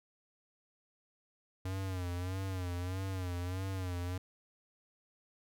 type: tone with vibrato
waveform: square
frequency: 92 Hz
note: F#2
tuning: 9 cents flat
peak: -36 dBFS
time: 1.65-4.18 s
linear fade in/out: 5 ms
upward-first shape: sine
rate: 1.6 Hz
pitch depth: 80 cents each way
effects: none